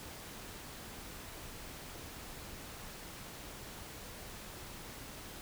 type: silence
effects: pink hiss -48 dBFS RMS until 5.41 s